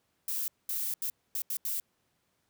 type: noise bursts at uneven times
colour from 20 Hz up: violet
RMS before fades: -33 dBFS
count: 6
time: 0.28-0.48 / 0.69-0.94 / 1.02-1.1 / 1.35-1.42 / 1.5-1.57 / 1.65-1.8 s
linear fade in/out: 2 ms
effects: pink hiss -75 dBFS RMS until 2.49 s + high-pass 80 Hz 12 dB/octave